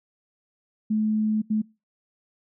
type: tone bursts at uneven times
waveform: sine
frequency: 215.5 Hz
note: A3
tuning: 36 cents flat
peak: -20 dBFS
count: 2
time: 0.9-1.42 / 1.5-1.62 s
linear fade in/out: 10 ms
effects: noise-tail reverb RT60 0.3 s tail -25 dB re dry